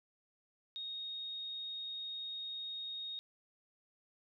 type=tone; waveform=sine; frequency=3729 Hz; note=A#7; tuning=in tune; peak=-40 dBFS; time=0.76-3.19 s; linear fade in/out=0 ms; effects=none